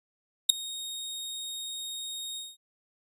sawtooth tone with ADSR envelope, 3729 Hz, A#7, in tune, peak -8 dBFS, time 0.49-2.57 s, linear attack 9 ms, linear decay 4 ms, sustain -24 dB, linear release 200 ms, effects resampled to 32000 Hz

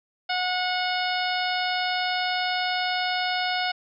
harmonic tone, 730 Hz, F#5, 24 cents flat, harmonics 1 / 2 / 3 / 4 / 5 / 6 / 7, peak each -27 / -30 / -32 / -33 / -34 / -35 / -35 dBFS, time 0.29-3.72 s, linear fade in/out 10 ms, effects none

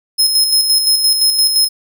sawtooth tone with tremolo, 5150 Hz, E8, 41 cents flat, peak -6 dBFS, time 0.18-1.69 s, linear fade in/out 20 ms, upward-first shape square, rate 5.8 Hz, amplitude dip 45%, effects none

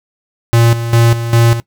square tone with tremolo, 116.54 Hz, A#2, in tune, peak -7 dBFS, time 0.53-1.6 s, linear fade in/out 0 ms, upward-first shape square, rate 2.5 Hz, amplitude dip 70%, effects noise-tail reverb RT60 0.1 s tail -19 dB re dry

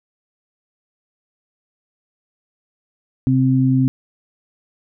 sine tone pair together, 130.8 / 261.6 Hz, C3 / C4, 0 / 0 cents, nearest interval octave, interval 1200 cents, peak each -15 dBFS, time 3.27-3.88 s, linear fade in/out 0 ms, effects none

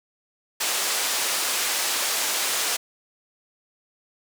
white band-pass noise, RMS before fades -25 dBFS, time 0.6-2.77 s, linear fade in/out 10 ms, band 440 to 9300 Hz, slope 12 dB/octave, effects none

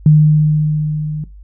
sine tone with level ramp, 152.5 Hz, D#3, 34 cents flat, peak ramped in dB -3 to -19 dBFS, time 0.06-1.24 s, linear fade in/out 2 ms, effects noise-tail reverb RT60 0.2 s tail -17 dB re dry + added 50 Hz sine -34 dBFS peak until 1.43 s

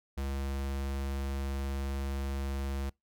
square tone, 68.5 Hz, C#2, 20 cents flat, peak -33 dBFS, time 0.17-2.9 s, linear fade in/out 10 ms, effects noise-tail reverb RT60 0.2 s tail -26 dB re dry

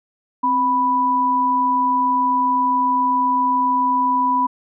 sine tone pair together, 261.6 / 987.8 Hz, C4 / B5, 0 / 0 cents, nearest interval octave + major seventh, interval 2300 cents, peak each -24 / -15 dBFS, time 0.43-4.47 s, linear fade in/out 10 ms, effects none

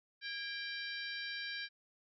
harmonic tone with a mistuned harmonic, 784 Hz, G5, in tune, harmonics 2 / 3 / 4 / 5 / 6 / 7, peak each -43 / -47 / -49 / -46 / -48 / -54 dBFS, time 0.21-1.69 s, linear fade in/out 50 ms, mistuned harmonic 2, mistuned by +72 cents, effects none

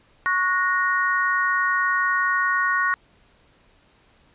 sine chord, F# major, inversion second, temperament equal with one note detuned, 1108.7 / 1460.4 / 1864.7 Hz, C#6 / F#6 / A#6, 0 / -23 / 0 cents, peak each -23 dBFS, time 0.26-2.94 s, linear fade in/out 0 ms, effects pink hiss -58 dBFS RMS until 4.34 s + resampled to 8000 Hz

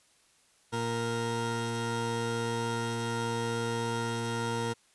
20% pulse tone pair together, 116.5 / 465.2 Hz, A#2 / A#4, -1 / -4 cents, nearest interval 2 octaves, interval 2397 cents, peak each -28 dBFS, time 0.72-4.74 s, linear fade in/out 20 ms, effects white hiss -65 dBFS RMS until 4.94 s + resampled to 24000 Hz

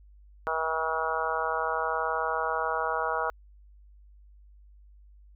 harmonic tone with a mistuned harmonic, 160.7 Hz, E3, 44 cents flat, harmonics 3 / 4 / 5 / 6 / 7 / 8 / 9, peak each -34 / -34 / -34 / -34 / -34 / -34 / -34 dBFS, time 0.47-3.3 s, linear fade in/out 0 ms, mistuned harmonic 9, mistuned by -16 cents, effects added 50 Hz sine -51 dBFS peak until 5.35 s

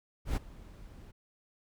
brown noise with ADSR envelope, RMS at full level -28 dBFS, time 0.25-1.12 s, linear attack 110 ms, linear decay 24 ms, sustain -22 dB, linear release 16 ms, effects none

